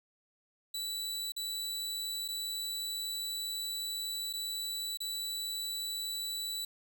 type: tone with dropouts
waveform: sawtooth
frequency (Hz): 3951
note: B7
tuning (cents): 0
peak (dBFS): -32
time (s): 0.74-6.65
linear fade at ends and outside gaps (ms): 5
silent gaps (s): 1.321-1.364 / 2.28-2.285 / 4.329-4.335 / 4.973-5.003
effects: none